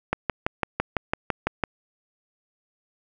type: click train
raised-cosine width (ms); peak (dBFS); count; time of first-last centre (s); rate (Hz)
0.5; -7; 10; 0.13-1.638; 5.97
effects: none